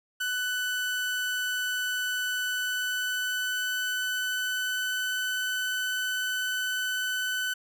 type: tone with pitch glide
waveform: 30% pulse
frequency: 1495 to 1505.4 Hz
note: F#6 to F#6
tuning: +17 to +29 cents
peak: -25 dBFS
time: 0.2-7.54 s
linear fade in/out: 10 ms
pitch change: +12 cents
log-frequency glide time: 2.5-5.08 s
effects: none